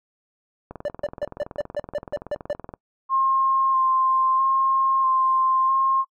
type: click train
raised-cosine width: 1 ms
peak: -21 dBFS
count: 44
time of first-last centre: 0.71-2.738 s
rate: 21.2 Hz
type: tone bursts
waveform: triangle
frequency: 587 Hz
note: D5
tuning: 1 cent flat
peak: -20 dBFS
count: 10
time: 0.85-2.53 s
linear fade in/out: 2 ms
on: 33 ms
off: 150 ms
type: tone with vibrato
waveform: sine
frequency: 1059 Hz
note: C6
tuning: 21 cents sharp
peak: -17 dBFS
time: 3.09-6.05 s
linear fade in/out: 50 ms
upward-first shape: square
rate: 0.77 Hz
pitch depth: 14 cents each way
effects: noise-tail reverb RT60 0.1 s tail -25 dB re dry